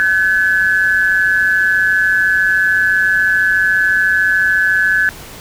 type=tone pair together; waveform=sine; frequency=1520 / 1706.1 Hz; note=F#6 / G#6; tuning=+46 / +46 cents; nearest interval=major second; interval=200 cents; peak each=-13 dBFS; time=0-5.09 s; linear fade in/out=0 ms; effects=pink hiss -34 dBFS RMS until 5.4 s